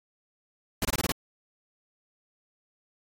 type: noise bursts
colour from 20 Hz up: pink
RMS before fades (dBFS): -27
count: 6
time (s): 0.82-1.12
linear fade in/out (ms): 2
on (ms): 30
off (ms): 24
effects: AAC 48 kbps